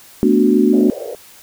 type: chord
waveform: sine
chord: B minor seventh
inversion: third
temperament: equal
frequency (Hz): 220 / 246.9 / 293.7 / 370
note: A3 / B3 / D4 / F#4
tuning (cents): 0 / 0 / 0 / 0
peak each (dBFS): -15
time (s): 0.23-0.9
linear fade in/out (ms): 0
type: band-pass noise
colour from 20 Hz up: white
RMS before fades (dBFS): -28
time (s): 0.73-1.15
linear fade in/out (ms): 0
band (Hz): 420 to 590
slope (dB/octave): 48
effects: white hiss -43 dBFS RMS until 1.42 s